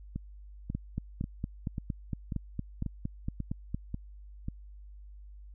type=two click trains; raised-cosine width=5 ms; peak=-20 / -22 dBFS; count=14 / 9; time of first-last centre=0.75-3.745 / 0.16-4.484 s; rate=4.34 / 1.85 Hz; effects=added 50 Hz sine -46 dBFS peak until 5.54 s